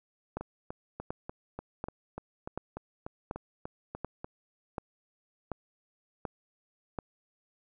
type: two click trains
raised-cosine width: 1 ms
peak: -24 / -20 dBFS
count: 14 / 10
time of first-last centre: 0.41-4.245 / 0.37-6.988 s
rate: 3.39 / 1.36 Hz
effects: none